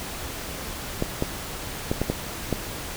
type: clicks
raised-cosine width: 2 ms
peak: -9 dBFS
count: 6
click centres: 1.024 / 1.224 / 1.915 / 2.016 / 2.1 / 2.527 s
effects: pink hiss -34 dBFS RMS until 2.96 s